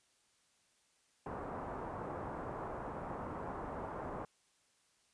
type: low-pass noise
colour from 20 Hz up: white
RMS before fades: -43 dBFS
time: 1.26-4.25 s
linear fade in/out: 2 ms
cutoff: 1100 Hz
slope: 24 dB/octave
effects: white hiss -73 dBFS RMS until 5.13 s + resampled to 22050 Hz